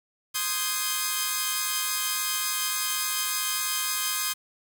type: chord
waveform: 5% pulse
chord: Ab major seventh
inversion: first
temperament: equal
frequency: 1046.5 / 1244.5 / 1568 / 1661.2 Hz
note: C6 / Eb6 / G6 / Ab6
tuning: 0 / 0 / 0 / 0 cents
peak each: -19 / -18 / -22 / -22 dBFS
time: 0.34-4.34 s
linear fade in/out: 20 ms
effects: 8-bit